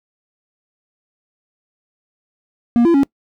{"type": "tone with pitch steps", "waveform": "triangle", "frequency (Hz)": [236.9, 338.7, 277.5], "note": ["A#3", "E4", "C#4"], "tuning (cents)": [28, 47, 2], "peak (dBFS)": -7, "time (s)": [2.76, 3.033], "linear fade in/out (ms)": 0, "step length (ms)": 91, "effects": ["noise-tail reverb RT60 0.1 s tail -23 dB re dry"]}